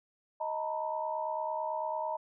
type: tone cluster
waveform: sine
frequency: 627 / 900 / 969 Hz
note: D#5 / A5 / B5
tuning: +13 / +39 / -33 cents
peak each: -36 / -35 / -38 dBFS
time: 0.4-2.17 s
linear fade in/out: 10 ms
effects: none